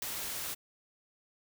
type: noise with ADSR envelope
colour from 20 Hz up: white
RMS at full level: -32 dBFS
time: 0.02-0.55 s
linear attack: 5 ms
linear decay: 4 ms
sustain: -6 dB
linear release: 18 ms
effects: none